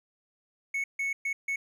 triangle tone bursts at uneven times, 2209 Hz, C#7, 7 cents flat, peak -26 dBFS, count 4, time 0.74-0.84 / 0.99-1.13 / 1.25-1.33 / 1.48-1.56 s, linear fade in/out 5 ms, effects none

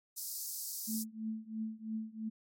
white high-pass noise, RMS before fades -40 dBFS, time 0.16-1.04 s, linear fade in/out 20 ms, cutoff 4700 Hz, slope 48 dB/octave
sine tone with tremolo, 220 Hz, A3, in tune, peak -33 dBFS, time 0.87-2.3 s, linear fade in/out 20 ms, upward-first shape triangle, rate 3 Hz, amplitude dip 95%
effects MP3 64 kbps

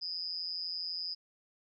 sine tone with amplitude modulation, 4978 Hz, D#8, in tune, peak -31 dBFS, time 0.01-1.15 s, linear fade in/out 20 ms, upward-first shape sine, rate 172 Hz, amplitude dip 95%, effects none

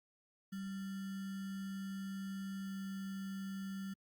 sine tone with sample-and-hold, 193.6 Hz, G3, 21 cents flat, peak -40 dBFS, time 0.52-3.94 s, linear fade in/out 10 ms, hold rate 1575 Hz, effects Opus 48 kbps

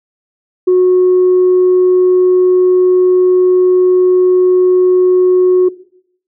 sine tone, 365.8 Hz, F#4, 20 cents flat, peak -4 dBFS, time 0.67-5.69 s, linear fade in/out 10 ms, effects noise-tail reverb RT60 0.7 s tail -19 dB re dry + tanh soft clip ceiling -3 dBFS

